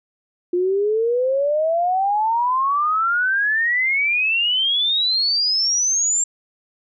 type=exponential sweep; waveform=sine; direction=up; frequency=349.2 to 7459 Hz; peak=-16 dBFS; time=0.53-6.24 s; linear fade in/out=5 ms; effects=none